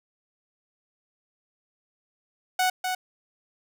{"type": "tone with echo", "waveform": "sawtooth", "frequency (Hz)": 740, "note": "F#5", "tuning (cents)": 0, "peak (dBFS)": -17, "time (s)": [2.59, 2.7], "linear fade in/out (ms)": 5, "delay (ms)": 250, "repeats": 1, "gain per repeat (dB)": -5, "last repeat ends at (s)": 2.95, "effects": []}